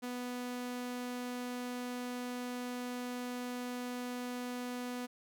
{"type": "tone", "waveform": "sawtooth", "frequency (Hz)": 246.9, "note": "B3", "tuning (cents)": 0, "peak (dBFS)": -34, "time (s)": [0.02, 5.07], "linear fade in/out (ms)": 20, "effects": []}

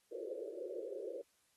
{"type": "band-pass noise", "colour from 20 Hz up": "white", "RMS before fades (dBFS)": -44, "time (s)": [0.11, 1.22], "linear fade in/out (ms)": 10, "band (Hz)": [350, 560], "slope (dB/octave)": 96, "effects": ["white hiss -75 dBFS RMS until 1.56 s", "AAC 32 kbps"]}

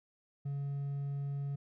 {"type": "tone with hard clipping", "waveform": "triangle", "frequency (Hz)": 140.6, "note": "C#3", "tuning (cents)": 25, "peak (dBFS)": -35, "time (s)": [0.45, 1.56], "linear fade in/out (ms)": 10, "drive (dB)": 5, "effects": []}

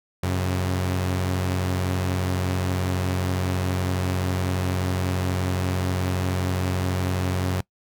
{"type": "tone pair together", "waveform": "sawtooth", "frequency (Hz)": [91.88, 135.3], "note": ["F#2", "C#3"], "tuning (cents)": [-12, -42], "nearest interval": "perfect fifth", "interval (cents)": 670, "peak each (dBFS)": [-19, -26], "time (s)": [0.23, 7.61], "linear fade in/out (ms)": 5, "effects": ["noise-tail reverb RT60 0.1 s tail -23 dB re dry"]}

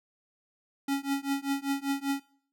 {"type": "tone with tremolo", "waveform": "square", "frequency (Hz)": 277.2, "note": "C#4", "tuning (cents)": 0, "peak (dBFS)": -25, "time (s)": [0.88, 2.2], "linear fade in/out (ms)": 5, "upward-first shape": "triangle", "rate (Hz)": 5.1, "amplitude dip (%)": 100, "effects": ["noise-tail reverb RT60 0.5 s tail -19 dB re dry"]}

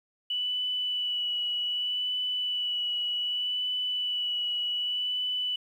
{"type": "tone with vibrato", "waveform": "sine", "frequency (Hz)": 2960, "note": "F#7", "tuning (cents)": 0, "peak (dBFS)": -27, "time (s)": [0.3, 5.56], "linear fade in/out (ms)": 5, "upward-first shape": "sine", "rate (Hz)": 0.65, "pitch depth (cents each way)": 17, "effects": ["10-bit"]}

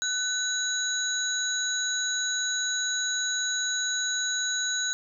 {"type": "tone cluster", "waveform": "sine", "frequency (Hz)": [1504, 3925, 6680], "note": ["F#6", "B7", "G#8"], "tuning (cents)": [28, -11, 9], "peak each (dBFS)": -30, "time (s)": [0.02, 4.93], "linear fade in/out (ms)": 0, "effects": []}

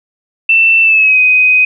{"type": "tone with pitch glide", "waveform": "sine", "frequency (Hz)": [2673, 2508], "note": ["E7", "D#7"], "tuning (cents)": [23, 13], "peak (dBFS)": -5, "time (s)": [0.49, 1.65], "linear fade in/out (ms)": 5, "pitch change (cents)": -110, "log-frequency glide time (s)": [0.82, 1.19], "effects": []}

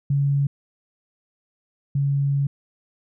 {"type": "tone pair in turn", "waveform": "sine", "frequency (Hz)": [140.6, 140.09], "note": ["C#3", "C#3"], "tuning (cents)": [25, 19], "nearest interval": "unison", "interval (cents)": 6, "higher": "first", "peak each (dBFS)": [-17, -18], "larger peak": "first", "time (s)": [[0.1, 0.47], [1.95, 2.47]], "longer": "second", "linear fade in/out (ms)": 5, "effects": []}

